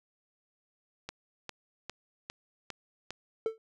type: click train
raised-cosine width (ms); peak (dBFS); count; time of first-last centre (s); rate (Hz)
0.2; -21; 6; 1.09-3.106; 2.48
type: tone with exponential decay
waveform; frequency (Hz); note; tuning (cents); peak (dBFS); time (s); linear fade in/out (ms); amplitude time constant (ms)
triangle; 444.9; A4; +19; -22; 3.46-3.58; 1; 26
effects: none